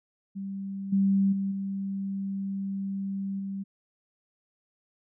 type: tone with level steps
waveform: sine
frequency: 195.6 Hz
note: G3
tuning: 4 cents flat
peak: -32 / -20 / -26 / -29 / -31 dBFS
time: 0.35-3.64 s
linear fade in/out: 20 ms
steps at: 0.92 / 1.32 / 1.51 / 3.39 s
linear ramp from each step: 10 ms
effects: none